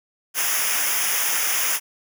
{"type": "noise with comb filter", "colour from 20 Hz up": "white", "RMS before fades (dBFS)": -22, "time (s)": [0.34, 1.8], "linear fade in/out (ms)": 50, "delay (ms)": 0.24, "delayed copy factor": -0.9, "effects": []}